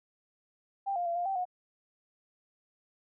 sine tone with pitch steps, 789 / 703 / 683 / 703 / 776 / 725 Hz, G5 / F5 / F5 / F5 / G5 / F#5, +11 / +11 / -39 / +11 / -18 / -35 cents, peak -29 dBFS, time 0.86-1.454 s, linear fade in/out 20 ms, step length 99 ms, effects none

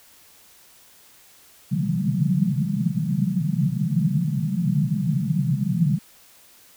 pink band-pass noise, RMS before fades -22 dBFS, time 1.71-5.99 s, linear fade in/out 20 ms, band 130 to 210 Hz, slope 96 dB/octave, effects white hiss -52 dBFS RMS until 6.76 s

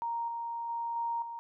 sine tone with level steps, 932.3 Hz, A#5, in tune, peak -31 / -34 / -32 / -30 / -38 dBFS, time 0.02-1.39 s, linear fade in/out 0 ms, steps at 0.28 / 0.69 / 0.96 / 1.22 s, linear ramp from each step 2 ms, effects none

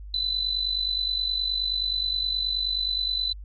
sine tone with amplitude modulation, 4006 Hz, B7, 24 cents sharp, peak -21 dBFS, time 0.14-3.33 s, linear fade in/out 2 ms, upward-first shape sine, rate 49.5 Hz, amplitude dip 65%, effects added 50 Hz sine -37 dBFS peak until 3.44 s

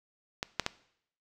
clicks, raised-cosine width 0.2 ms, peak -14 / -9 / -11 dBFS, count 3, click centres 0.429 / 0.597 / 0.664 s, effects noise-tail reverb RT60 0.7 s tail -19 dB re dry

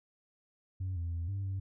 sine tone with pitch steps, 93.4 / 84.9 / 84.4 / 98.3 / 96.3 Hz, F#2 / F2 / E2 / G2 / G2, +17 / -48 / +41 / +5 / -30 cents, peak -31 dBFS, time 0.8-1.6 s, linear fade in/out 10 ms, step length 160 ms, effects tanh soft clip ceiling -31 dBFS

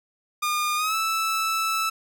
sawtooth tone with pitch glide, 1213 to 1315.2 Hz, D#6 to E6, -44 to -4 cents, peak -19 dBFS, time 0.42-1.9 s, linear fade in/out 10 ms, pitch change +140 cents, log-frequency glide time 0.76-0.95 s, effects none

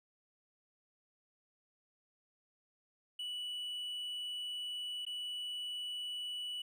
triangle tone with dropouts, 2954 Hz, F#7, 3 cents flat, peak -37 dBFS, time 3.19-6.62 s, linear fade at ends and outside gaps 5 ms, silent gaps 5.052-5.065 s, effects none

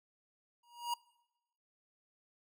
square tone with exponential growth, 952 Hz, A#5, 36 cents sharp, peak -31 dBFS, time 0.63-0.94 s, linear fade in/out 5 ms, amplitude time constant 66 ms, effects noise-tail reverb RT60 0.9 s tail -23 dB re dry

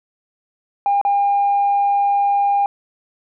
sine tone with dropouts, 805 Hz, G5, 46 cents sharp, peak -12 dBFS, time 0.86-2.66 s, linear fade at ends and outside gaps 1 ms, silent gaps 1.014-1.05 s, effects tanh soft clip ceiling -10 dBFS

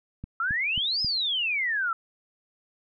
click train, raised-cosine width 5 ms, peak -23 dBFS, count 4, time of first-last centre 0.24-1.046 s, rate 3.72 Hz
sine exponential two-way sweep, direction up then down, 1304 to 5200 to 1304 Hz, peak -24 dBFS, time 0.4-1.93 s, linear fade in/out 2 ms, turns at 1.02 s
effects none

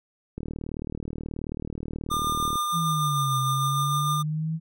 click train, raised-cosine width 3 ms, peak -20 dBFS, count 85, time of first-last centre 0.38-2.556 s, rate 38.6 Hz
square tone with tremolo, 1204 Hz, D6, 43 cents sharp, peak -24 dBFS, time 2.1-4.23 s, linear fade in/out 20 ms, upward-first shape sine, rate 6.6 Hz, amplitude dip 25%
sine exponential two-way sweep, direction down then up, 170 to 129.6 to 162.7 Hz, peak -25 dBFS, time 2.72-4.6 s, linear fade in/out 50 ms, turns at 3.38 s
effects none

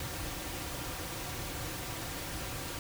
pink noise with comb filter, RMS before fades -39 dBFS, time 0-2.79 s, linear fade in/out 2 ms, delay 4.7 ms, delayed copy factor -0.5, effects none

